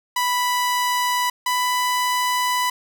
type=tone pair in turn; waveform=sawtooth; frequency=987.8 / 994.1 Hz; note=B5 / B5; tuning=0 / +11 cents; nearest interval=unison; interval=11 cents; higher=second; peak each=-15 dBFS; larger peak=neither; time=0.16-1.3 / 1.46-2.7 s; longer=second; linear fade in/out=5 ms; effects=none